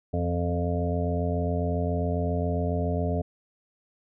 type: harmonic tone with a mistuned harmonic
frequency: 87.31 Hz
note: F2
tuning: in tune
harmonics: 1 / 2 / 3 / 5 / 6 / 7 / 8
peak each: -27 / -31 / -33 / -33 / -42 / -33 / -36 dBFS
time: 0.13-3.22 s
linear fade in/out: 10 ms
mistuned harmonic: 2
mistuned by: -35 cents
effects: none